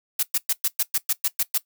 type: noise bursts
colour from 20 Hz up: blue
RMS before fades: -21 dBFS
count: 10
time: 0.19-1.58 s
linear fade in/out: 5 ms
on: 40 ms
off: 110 ms
effects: noise-tail reverb RT60 0.1 s tail -18 dB re dry